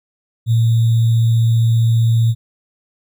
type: tone with sample-and-hold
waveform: sine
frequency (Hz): 114.4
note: A#2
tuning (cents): -32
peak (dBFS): -10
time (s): 0.46-2.35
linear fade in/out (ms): 50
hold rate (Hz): 3675
effects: none